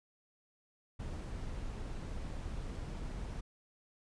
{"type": "noise", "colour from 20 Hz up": "brown", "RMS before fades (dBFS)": -41, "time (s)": [0.99, 3.41], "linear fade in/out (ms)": 10, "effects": ["resampled to 22050 Hz"]}